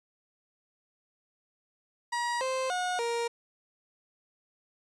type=tone with pitch steps; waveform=30% pulse; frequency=956 / 522 / 726 / 469 Hz; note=A#5 / C5 / F#5 / A#4; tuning=+43 / -4 / -33 / +11 cents; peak=-26 dBFS; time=2.12-3.28 s; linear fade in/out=10 ms; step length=290 ms; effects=resampled to 22050 Hz